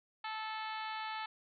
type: harmonic tone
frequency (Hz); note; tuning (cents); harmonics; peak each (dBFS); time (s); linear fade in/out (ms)
436.9; A4; -12; 2 / 3 / 4 / 5 / 6 / 7 / 8 / 9 / 10; -41 / -45 / -47 / -49 / -51 / -52 / -53 / -54 / -55; 0.24-1.26; 5
effects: none